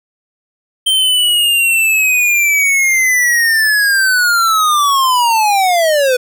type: linear sweep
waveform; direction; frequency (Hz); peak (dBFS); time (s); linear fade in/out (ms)
square; down; 3136 to 490.2; -10; 0.86-6.17; 10
effects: none